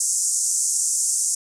white band-pass noise, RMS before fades -22 dBFS, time 0-1.35 s, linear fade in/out 5 ms, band 6100 to 9200 Hz, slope 48 dB/octave, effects none

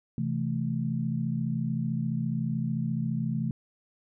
sine chord, A minor, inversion first, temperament equal, 130.81 / 164.81 / 220 Hz, C3 / E3 / A3, 0 / 0 / 0 cents, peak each -31 dBFS, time 0.18-3.51 s, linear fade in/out 2 ms, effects none

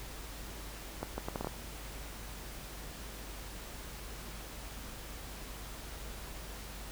accelerating click train, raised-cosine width 1 ms, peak -21 dBFS, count 7, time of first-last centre 1.03-1.471 s, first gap 150 ms, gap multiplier 0.7, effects added 50 Hz sine -46 dBFS peak until 6.91 s + pink hiss -47 dBFS RMS until 6.91 s

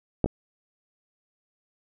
clicks, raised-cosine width 2 ms, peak -7 / -14 dBFS, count 2, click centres 0.243 / 0.26 s, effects none

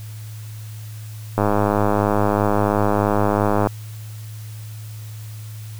click train, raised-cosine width 1 ms, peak -4 dBFS, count 237, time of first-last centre 1.38-3.671 s, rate 103 Hz, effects added 108 Hz sine -31 dBFS peak until 5.79 s + white hiss -45 dBFS RMS until 5.79 s

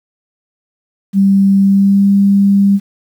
sine tone with pitch glide, 196 to 198.74 Hz, G3 to G3, 0 to +24 cents, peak -6 dBFS, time 1.13-2.8 s, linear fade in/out 50 ms, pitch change +24 cents, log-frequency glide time 1.63-2.06 s, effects 7-bit

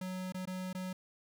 square tone with dropouts, 185 Hz, F#3, in tune, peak -38 dBFS, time 0.01-0.93 s, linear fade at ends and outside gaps 5 ms, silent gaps 0.323-0.344 / 0.455-0.473 / 0.73-0.748 s, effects none

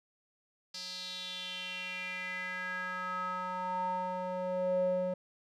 square tone with band-pass filter sweep, 183 Hz, F#3, 19 cents flat, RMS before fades -36 dBFS, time 0.74-5.14 s, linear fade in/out 5 ms, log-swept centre 4800 to 460 Hz, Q 5, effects none

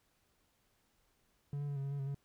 triangle tone with pitch steps, 142.8 / 144.4 / 142.4 / 137.3 / 139 / 141.8 / 136.3 / 140.2 Hz, D3 / D3 / C#3 / C#3 / C#3 / C#3 / C#3 / C#3, -48 / -29 / +47 / -16 / +5 / +40 / -29 / +20 cents, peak -34 dBFS, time 1.53-2.146 s, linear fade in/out 2 ms, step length 77 ms, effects pink hiss -75 dBFS RMS until 2.24 s

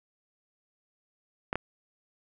clicks, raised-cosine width 0.5 ms, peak -14 dBFS, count 2, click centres 1.529 / 1.556 s, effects none

